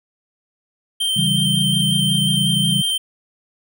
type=tone with vibrato; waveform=square; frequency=3136 Hz; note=G7; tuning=in tune; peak=-18 dBFS; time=1-2.98 s; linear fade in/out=10 ms; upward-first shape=square; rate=5.5 Hz; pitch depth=11 cents each way
type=chord; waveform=sine; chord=C# diminished; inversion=none; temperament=equal; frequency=138.59 / 164.81 / 196 Hz; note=C#3 / E3 / G3; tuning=0 / 0 / 0 cents; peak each=-22 dBFS; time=1.16-2.82 s; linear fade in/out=10 ms
effects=none